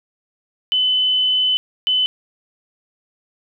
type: tone bursts at uneven times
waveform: sine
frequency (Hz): 3021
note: F#7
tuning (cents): +35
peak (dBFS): -14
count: 2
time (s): 0.72-1.57 / 1.87-2.06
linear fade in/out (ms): 0
effects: none